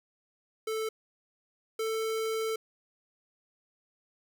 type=tone pair in turn; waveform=square; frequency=440 / 443.6 Hz; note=A4 / A4; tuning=0 / +14 cents; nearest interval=unison; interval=14 cents; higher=second; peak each=-31 / -30 dBFS; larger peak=second; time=0.67-0.89 / 1.79-2.56 s; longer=second; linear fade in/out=5 ms; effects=none